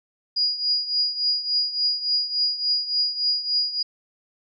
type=tone with tremolo; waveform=sine; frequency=4883 Hz; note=D#8; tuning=33 cents flat; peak=-17 dBFS; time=0.36-3.83 s; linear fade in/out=10 ms; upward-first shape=triangle; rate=3.5 Hz; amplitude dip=80%; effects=none